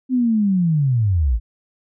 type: linear sweep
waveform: sine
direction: down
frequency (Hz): 261.6 to 49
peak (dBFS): -14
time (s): 0.09-1.4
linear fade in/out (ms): 50
effects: none